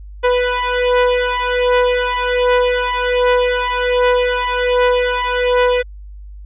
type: beating tone pair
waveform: sawtooth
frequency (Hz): 493.9 / 495.2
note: B4 / B4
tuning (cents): 0 / +5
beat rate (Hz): 1.3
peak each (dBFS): -12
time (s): 0.23-5.83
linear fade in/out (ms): 20
effects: added 50 Hz sine -31 dBFS peak until 6.45 s + resampled to 8000 Hz